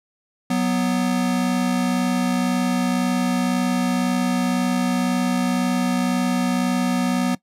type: tone pair together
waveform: square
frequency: 184.97 / 246.9 Hz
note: F#3 / B3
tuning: 0 / 0 cents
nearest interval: perfect fourth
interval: 500 cents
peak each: -23 / -21 dBFS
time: 0.5-7.35 s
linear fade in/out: 5 ms
effects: noise-tail reverb RT60 0.1 s tail -20 dB re dry + low-pass 12000 Hz 12 dB/octave